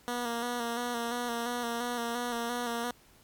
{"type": "tone with vibrato", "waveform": "10% pulse", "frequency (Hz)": 238.3, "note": "A#3", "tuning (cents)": 38, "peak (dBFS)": -23, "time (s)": [0.08, 2.91], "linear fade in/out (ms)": 0, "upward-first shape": "square", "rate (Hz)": 2.9, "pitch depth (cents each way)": 32, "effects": ["pink hiss -60 dBFS RMS until 3.23 s", "MP3 96 kbps"]}